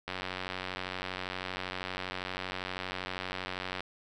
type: click train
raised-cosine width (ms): 0.3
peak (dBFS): -19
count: 346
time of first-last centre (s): 0.08-3.806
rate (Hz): 92.6
effects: none